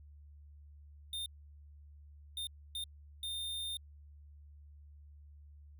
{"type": "tone bursts at uneven times", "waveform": "square", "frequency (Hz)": 3631, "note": "A#7", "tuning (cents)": -46, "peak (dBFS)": -38, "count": 4, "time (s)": [[1.13, 1.26], [2.37, 2.47], [2.75, 2.84], [3.23, 3.77]], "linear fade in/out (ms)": 2, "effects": ["added 73 Hz sine -53 dBFS peak until 5.79 s"]}